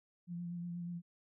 sine tone with vibrato, 173.4 Hz, F3, 12 cents flat, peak -39 dBFS, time 0.27-1.02 s, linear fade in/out 50 ms, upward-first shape sine, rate 8.3 Hz, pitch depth 23 cents each way, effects none

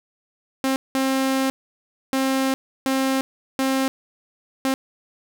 sawtooth tone bursts at uneven times, 266.2 Hz, C4, 30 cents sharp, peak -15 dBFS, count 6, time 0.64-0.76 / 0.95-1.5 / 2.13-2.54 / 2.86-3.21 / 3.59-3.88 / 4.65-4.74 s, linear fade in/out 0 ms, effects none

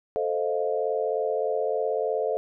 sine chord, F dominant seventh, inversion first, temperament equal, 440 / 523.3 / 622.3 / 698.5 Hz, A4 / C5 / Eb5 / F5, 0 / 0 / 0 / 0 cents, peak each -27 / -29 / -30 / -32 dBFS, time 0.16-2.37 s, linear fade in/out 0 ms, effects none

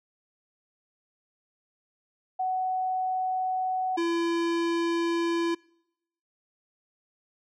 sine / square tone pair in turn, 746 / 337.4 Hz, F#5 / E4, +14 / +40 cents, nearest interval octave + major second, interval 1374 cents, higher first, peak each -25 dBFS, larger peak neither, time 2.39-3.97 / 3.97-5.55 s, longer neither, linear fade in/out 10 ms, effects noise-tail reverb RT60 0.8 s tail -26 dB re dry + low-pass 5000 Hz 12 dB/octave

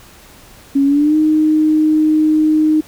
sine tone with pitch glide, 277.2 to 309.4 Hz, C#4 to D#4, 0 to -10 cents, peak -9 dBFS, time 0.75-2.81 s, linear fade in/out 10 ms, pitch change +190 cents, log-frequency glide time 0.85-1.16 s, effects pink hiss -42 dBFS RMS until 2.87 s

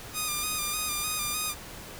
5% pulse tone with vibrato, 1219 Hz, D#6, 36 cents flat, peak -17 dBFS, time 0.13-1.55 s, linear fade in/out 50 ms, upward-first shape square, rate 3.3 Hz, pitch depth 32 cents each way, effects pink hiss -43 dBFS RMS until 1.99 s

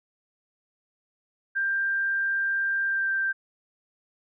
sine tone with pitch glide, 1586 to 1571.4 Hz, G6 to G6, +20 to +4 cents, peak -23 dBFS, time 1.55-3.33 s, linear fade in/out 20 ms, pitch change -16 cents, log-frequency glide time 2.86-3.09 s, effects none

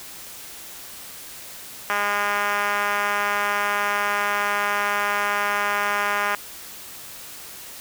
5% pulse tone with band-pass filter, 204.4 Hz, G#3, 27 cents flat, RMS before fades -23 dBFS, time 1.9-6.35 s, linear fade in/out 0 ms, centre 1300 Hz, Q 0.98, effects white hiss -39 dBFS RMS until 7.8 s

